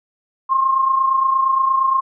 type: tone pair together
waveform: sine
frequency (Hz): 1062.4 / 1091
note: C6 / C#6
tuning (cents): +26 / -28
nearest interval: unison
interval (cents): 46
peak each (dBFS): -14 / -22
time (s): 0.49-2.01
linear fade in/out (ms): 20
effects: none